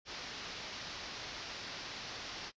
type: low-pass noise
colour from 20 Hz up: white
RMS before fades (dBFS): -45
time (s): 0.05-2.52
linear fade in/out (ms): 50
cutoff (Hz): 5600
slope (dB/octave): 48
effects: noise-tail reverb RT60 0.1 s tail -23 dB re dry + resampled to 16000 Hz